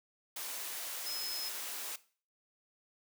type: tone in noise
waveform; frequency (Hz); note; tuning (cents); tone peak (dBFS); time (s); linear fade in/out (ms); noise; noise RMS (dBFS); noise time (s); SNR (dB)
sine; 5140; E8; -45; -38; 1.06-1.49; 5; white; -41; 0.36-1.96; 0
effects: noise-tail reverb RT60 0.4 s tail -17 dB re dry + high-pass 400 Hz 12 dB/octave